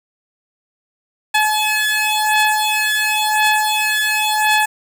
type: beating tone pair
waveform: 15% pulse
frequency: 855 / 855.94 Hz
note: A5 / A5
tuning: -50 / -48 cents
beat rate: 0.94 Hz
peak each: -11 dBFS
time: 1.34-4.66 s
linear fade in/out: 10 ms
effects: 7-bit

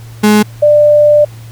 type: tone pair in turn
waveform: 35% pulse / sine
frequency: 211 / 593.2 Hz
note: G#3 / D5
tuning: +28 / +17 cents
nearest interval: octave + tritone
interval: 1789 cents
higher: second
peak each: -3 dBFS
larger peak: neither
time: 0.23-0.43 / 0.62-1.25 s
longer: second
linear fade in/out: 10 ms
effects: added 114 Hz sine -28 dBFS peak until 1.51 s + pink hiss -40 dBFS RMS until 1.51 s

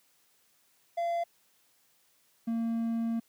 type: tone pair in turn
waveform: triangle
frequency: 684 / 229.2 Hz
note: F5 / A#3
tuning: -36 / -29 cents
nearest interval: octave + perfect fifth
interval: 1893 cents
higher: first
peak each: -26 dBFS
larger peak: neither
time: 0.97-1.24 / 2.47-3.2 s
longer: second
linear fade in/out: 10 ms
effects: white hiss -68 dBFS RMS until 3.28 s + high-pass 100 Hz 12 dB/octave

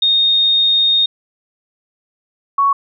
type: tone pair in turn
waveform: sine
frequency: 3697 / 1114.1 Hz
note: A#7 / C#6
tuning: -15 / +8 cents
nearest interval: octave + major sixth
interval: 2077 cents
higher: first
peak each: -10 dBFS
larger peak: neither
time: 0.02-1.06 / 2.58-2.73 s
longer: first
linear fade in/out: 5 ms
effects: none

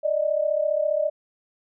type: tone pair together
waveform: sine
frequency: 587.4 / 622.3 Hz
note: D5 / D#5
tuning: 0 / 0 cents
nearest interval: minor second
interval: 100 cents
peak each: -23 dBFS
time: 0.03-1.1 s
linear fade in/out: 20 ms
effects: none

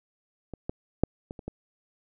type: clicks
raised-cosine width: 2 ms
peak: -24 / -17 / -7 / -23 / -28 / -21 dBFS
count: 6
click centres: 0.537 / 0.695 / 1.036 / 1.309 / 1.392 / 1.48 s
effects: none

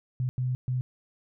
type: tone bursts at uneven times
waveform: sine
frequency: 126.8 Hz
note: B2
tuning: 46 cents sharp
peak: -25 dBFS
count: 3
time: 0.2-0.29 / 0.38-0.55 / 0.68-0.81 s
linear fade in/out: 0 ms
effects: none

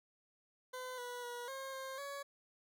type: tone with pitch steps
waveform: 20% pulse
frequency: 508 / 489.5 / 482.9 / 536 / 531 / 562 Hz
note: B4 / B4 / B4 / C5 / C5 / C#5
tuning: +49 / -15 / -39 / +42 / +25 / +24 cents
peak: -38 dBFS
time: 0.73-2.23 s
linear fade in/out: 10 ms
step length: 250 ms
effects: none

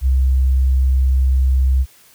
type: tone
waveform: sine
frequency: 65.41 Hz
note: C2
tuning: in tune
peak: -11 dBFS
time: 0.01-1.86 s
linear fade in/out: 50 ms
effects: white hiss -49 dBFS RMS until 2.14 s

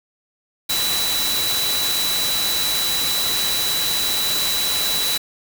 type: tone in noise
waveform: sine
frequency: 3951 Hz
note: B7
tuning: in tune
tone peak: -21 dBFS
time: 0.69-5.18 s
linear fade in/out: 10 ms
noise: white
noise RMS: -23 dBFS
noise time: 0.69-5.18 s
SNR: -1 dB
effects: none

